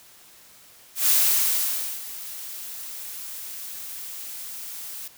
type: noise with ADSR envelope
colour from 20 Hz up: blue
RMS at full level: -18 dBFS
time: 0.95-5.08 s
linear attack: 140 ms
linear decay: 910 ms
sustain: -18 dB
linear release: 5 ms
effects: white hiss -51 dBFS RMS until 5.17 s